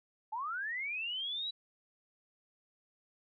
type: linear sweep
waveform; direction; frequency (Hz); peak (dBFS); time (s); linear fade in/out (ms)
sine; up; 832 to 3951; -35; 0.32-1.51; 10
effects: none